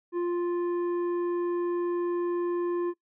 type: tone with tanh clipping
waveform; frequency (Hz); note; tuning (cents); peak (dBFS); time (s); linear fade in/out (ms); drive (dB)
triangle; 349.2; F4; 0; -27; 0.12-2.94; 50; 12
effects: noise-tail reverb RT60 0.1 s tail -21 dB re dry